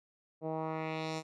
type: tone with low-pass filter sweep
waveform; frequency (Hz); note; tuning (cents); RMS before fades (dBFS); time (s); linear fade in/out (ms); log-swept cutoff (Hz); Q
10% pulse; 158.7; D#3; +35; -37; 0.41-1.23; 50; 540 to 7400; 1.6
effects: none